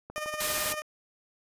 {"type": "click train", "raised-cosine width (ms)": 1, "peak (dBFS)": -28, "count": 9, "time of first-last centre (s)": [0.1, 0.74], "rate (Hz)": 12.5}
{"type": "tone with tremolo", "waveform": "15% pulse", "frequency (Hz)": 609, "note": "D#5", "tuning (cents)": -37, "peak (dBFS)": -24, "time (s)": [0.16, 0.82], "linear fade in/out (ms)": 0, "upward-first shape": "sine", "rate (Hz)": 18, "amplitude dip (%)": 55}
{"type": "noise", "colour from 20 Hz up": "white", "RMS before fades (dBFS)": -30, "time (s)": [0.4, 0.73], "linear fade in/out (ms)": 5}
{"effects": ["resampled to 32000 Hz"]}